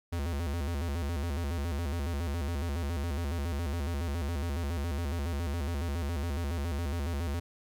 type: tone with vibrato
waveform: square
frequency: 77.78 Hz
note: D#2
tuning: in tune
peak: -31 dBFS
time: 0.12-7.4 s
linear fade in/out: 10 ms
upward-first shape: square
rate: 7.2 Hz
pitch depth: 170 cents each way
effects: 12-bit